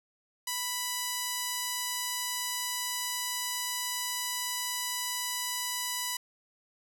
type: tone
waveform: 5% pulse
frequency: 987.8 Hz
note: B5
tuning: in tune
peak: -19 dBFS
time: 0.47-6.17 s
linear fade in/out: 5 ms
effects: none